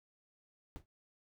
brown noise with exponential decay, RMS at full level -43 dBFS, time 0.76-0.86 s, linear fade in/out 0 ms, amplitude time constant 21 ms, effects none

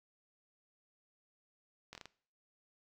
slowing click train, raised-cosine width 0.2 ms, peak -30 dBFS, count 5, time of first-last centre 1.93-2.056 s, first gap 21 ms, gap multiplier 1.28, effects noise-tail reverb RT60 0.5 s tail -20 dB re dry

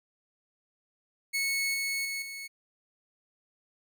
sawtooth tone with level steps, 2202 Hz, C#7, 12 cents flat, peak -24 / -26 / -29 / -35 dBFS, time 1.33-2.48 s, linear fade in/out 20 ms, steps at 1.74 / 2.05 / 2.22 s, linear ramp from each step 2 ms, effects none

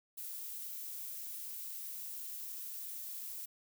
violet noise, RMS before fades -44 dBFS, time 0.17-3.46 s, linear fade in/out 10 ms, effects none

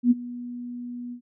sine tone with ADSR envelope, 243.3 Hz, B3, 26 cents flat, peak -12 dBFS, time 0.03-1.21 s, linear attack 78 ms, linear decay 27 ms, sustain -20 dB, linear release 88 ms, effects none

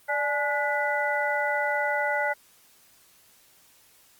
sine tone cluster, 588 / 849 / 1458 / 1989 Hz, D5 / G#5 / F#6 / B6, +2 / +38 / -26 / +12 cents, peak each -29 dBFS, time 0.08-2.34 s, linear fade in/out 20 ms, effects white hiss -58 dBFS RMS until 4.19 s + Opus 32 kbps

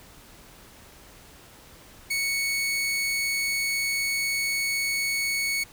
sawtooth tone, 2218 Hz, C#7, in tune, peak -21 dBFS, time 2.1-5.64 s, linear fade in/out 10 ms, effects pink hiss -50 dBFS RMS until 5.72 s

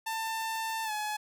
sawtooth tone with pitch glide, 893 to 847.3 Hz, A5 to G#5, +25 to +34 cents, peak -28 dBFS, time 0.06-1.17 s, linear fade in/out 10 ms, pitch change -91 cents, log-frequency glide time 0.84-0.92 s, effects none

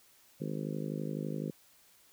harmonic tone, 51.91 Hz, G#1, in tune, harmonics 3 / 4 / 5 / 6 / 7 / 8 / 9 / 10, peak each -38 / -40 / -42 / -44 / -45 / -46 / -47 / -48 dBFS, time 0.4-1.51 s, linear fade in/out 10 ms, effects white hiss -63 dBFS RMS until 2.12 s

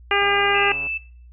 harmonic tone, 402.4 Hz, G4, 45 cents sharp, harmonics 1 / 2 / 3 / 4 / 5 / 6 / 7, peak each -24 / -24 / -24 / -24 / -24 / -24 / -24 dBFS, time 0.11-0.72 s, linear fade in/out 2 ms
click train, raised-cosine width 1 ms, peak -27 dBFS, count 92, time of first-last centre 0.22-0.87 s, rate 140 Hz
sine tone, 2637 Hz, E7, in tune, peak -24 dBFS, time 0.54-0.98 s, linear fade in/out 10 ms
effects noise-tail reverb RT60 0.5 s tail -19 dB re dry + added 60 Hz sine -42 dBFS peak until 1.32 s

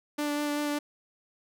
sawtooth tone with vibrato, 293.7 Hz, D4, in tune, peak -24 dBFS, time 0.18-0.79 s, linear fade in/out 10 ms, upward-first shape sine, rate 5.2 Hz, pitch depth 12 cents each way, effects none

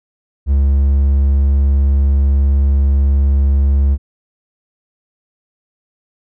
triangle tone, 69.3 Hz, C#2, in tune, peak -7 dBFS, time 0.46-3.98 s, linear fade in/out 50 ms, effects none

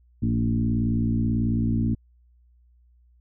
sine tone with frequency modulation, 164.81 Hz, E3, in tune, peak -20 dBFS, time 0.22-1.95 s, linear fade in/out 10 ms, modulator 58.4 Hz, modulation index 1.9, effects added 60 Hz sine -55 dBFS peak until 3.2 s

